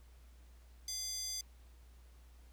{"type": "tone with high-pass filter", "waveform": "square", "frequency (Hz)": 688, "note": "F5", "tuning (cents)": -26, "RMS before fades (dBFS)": -41, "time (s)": [0.88, 1.41], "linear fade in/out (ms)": 2, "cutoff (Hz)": 5400, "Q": 6.3, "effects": ["added 60 Hz sine -56 dBFS peak until 2.52 s", "pink hiss -69 dBFS RMS until 2.52 s"]}